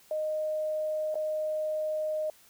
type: tone with dropouts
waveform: sine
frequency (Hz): 618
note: D#5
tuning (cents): -12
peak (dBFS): -28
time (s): 0.11-2.3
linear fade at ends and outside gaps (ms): 2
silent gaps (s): 1.144-1.154
effects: white hiss -59 dBFS RMS until 2.49 s